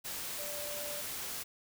sine tone in noise, 586 Hz, D5, 4 cents flat, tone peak -43 dBFS, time 0.38-1.02 s, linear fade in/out 20 ms, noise white, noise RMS -40 dBFS, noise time 0.04-1.44 s, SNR -6 dB, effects none

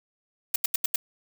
blue noise bursts, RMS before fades -23 dBFS, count 5, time 0.54-0.96 s, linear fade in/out 5 ms, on 20 ms, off 80 ms, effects none

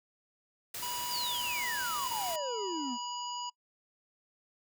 white noise, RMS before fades -40 dBFS, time 0.74-2.36 s, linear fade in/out 5 ms
harmonic tone, 974 Hz, B5, 24 cents flat, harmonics 1 / 3 / 5 / 7, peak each -38 / -43 / -45 / -46 dBFS, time 0.82-3.5 s, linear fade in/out 10 ms
triangle exponential sweep, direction down, 5090 to 226.1 Hz, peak -33 dBFS, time 1.09-2.98 s, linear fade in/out 50 ms
effects noise-tail reverb RT60 0.1 s tail -24 dB re dry

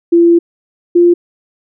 sine tone pair in turn, 340.5 / 347.7 Hz, F4 / F4, -44 / -8 cents, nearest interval unison, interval 36 cents, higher second, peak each -4 dBFS, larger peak neither, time 0.12-0.39 / 0.95-1.14 s, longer first, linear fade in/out 10 ms, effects none

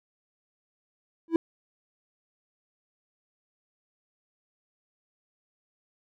triangle tone with exponential growth, 329.6 Hz, E4, in tune, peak -12 dBFS, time 1.28-1.36 s, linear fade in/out 1 ms, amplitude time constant 16 ms, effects none

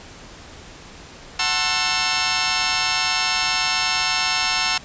10% pulse chord, F# half-diminished seventh, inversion none, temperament just, 740 / 888 / 1065.6 / 1332 Hz, F#5 / A5 / C6 / E6, 0 / +16 / +31 / +18 cents, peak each -17 dBFS, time 1.39-4.78 s, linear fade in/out 5 ms, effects pink hiss -41 dBFS RMS until 4.84 s + resampled to 16000 Hz

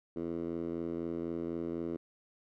10% pulse tone with band-pass filter, 84 Hz, E2, 33 cents sharp, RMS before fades -37 dBFS, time 0.16-1.97 s, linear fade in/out 5 ms, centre 330 Hz, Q 2, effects none

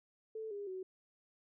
sine tone with pitch steps, 440 / 405.8 / 374.3 Hz, A4 / G#4 / F#4, 0 / -40 / +20 cents, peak -40 dBFS, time 0.35-0.83 s, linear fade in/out 5 ms, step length 160 ms, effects none

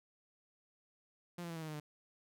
sawtooth tone with pitch steps, 174.7 / 170.22 / 165.85 / 161.59 / 157.45 / 153.41 / 149.47 Hz, F3 / F3 / E3 / E3 / D#3 / D#3 / D3, +1 / -44 / +11 / -34 / +21 / -24 / +31 cents, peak -38 dBFS, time 1.38-1.8 s, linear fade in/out 5 ms, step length 60 ms, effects none

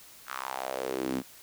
sawtooth tone with high-pass filter sweep, 65.41 Hz, C2, in tune, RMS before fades -34 dBFS, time 0.26-1.23 s, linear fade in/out 50 ms, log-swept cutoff 1400 to 230 Hz, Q 3.5, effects white hiss -52 dBFS RMS until 1.42 s

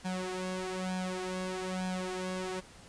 sawtooth tone with flanger, 185 Hz, F#3, in tune, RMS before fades -36 dBFS, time 0.04-2.61 s, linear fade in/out 20 ms, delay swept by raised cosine 1.2 to 3.6 ms, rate 1.1 Hz, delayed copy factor +0.85, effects pink hiss -54 dBFS RMS until 2.88 s + resampled to 22050 Hz

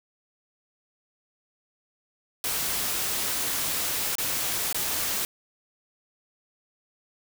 white noise with dropouts, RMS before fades -28 dBFS, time 2.44-5.25 s, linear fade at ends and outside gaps 1 ms, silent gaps 4.154-4.183 / 4.727-4.745 s, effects none

